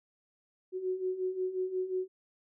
sine beating tone pair, 367.2 / 372.8 Hz, F#4 / F#4, -13 / +13 cents, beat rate 5.6 Hz, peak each -37 / -32 dBFS, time 0.72-2.08 s, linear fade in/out 50 ms, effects none

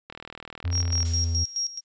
click train, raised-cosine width 0.3 ms, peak -22 dBFS, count 38, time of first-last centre 0.1-1.03 s, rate 39.8 Hz
triangle tone with pitch glide, 87.31 to 83.17 Hz, F2 to E2, 0 to +16 cents, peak -21 dBFS, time 0.64-1.45 s, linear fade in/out 20 ms, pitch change -84 cents, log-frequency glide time 0.82-1.01 s
sine tone with tremolo, 5600 Hz, F8, 4 cents sharp, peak -24 dBFS, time 0.71-1.81 s, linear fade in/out 50 ms, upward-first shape square, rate 4.7 Hz, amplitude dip 80%
blue noise with exponential decay, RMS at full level -32 dBFS, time 1.05-1.84 s, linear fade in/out 1 ms, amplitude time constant 170 ms
effects resampled to 16000 Hz

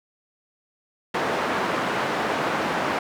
white band-pass noise, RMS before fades -25 dBFS, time 1.14-2.99 s, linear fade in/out 5 ms, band 180 to 1300 Hz, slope 12 dB/octave, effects none

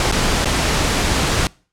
pink noise with dropouts, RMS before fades -17 dBFS, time 0-1.47 s, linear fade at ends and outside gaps 1 ms, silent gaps 0.115-0.123 / 0.446-0.456 s, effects noise-tail reverb RT60 0.4 s tail -25 dB re dry + low-pass 8000 Hz 12 dB/octave

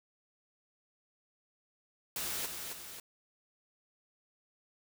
white noise with echo, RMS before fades -37 dBFS, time 2.16-2.46 s, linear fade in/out 2 ms, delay 270 ms, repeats 2, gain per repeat -5 dB, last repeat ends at 3 s, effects none

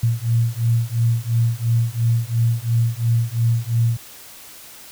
sine beating tone pair, 114.8 / 117.7 Hz, A#2 / A#2, -26 / +17 cents, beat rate 2.9 Hz, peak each -19 dBFS, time 0.03-3.97 s, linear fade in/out 5 ms, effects white hiss -41 dBFS RMS until 4.91 s

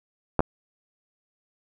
clicks, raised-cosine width 1 ms, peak -6 dBFS, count 2, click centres 0.393 / 0.405 s, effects none

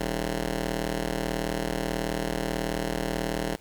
10% pulse ring-modulated tone, 120 Hz, B2, 49 cents flat, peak -16 dBFS, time 0-3.56 s, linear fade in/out 10 ms, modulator 79.2 Hz, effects pink hiss -55 dBFS RMS until 3.6 s

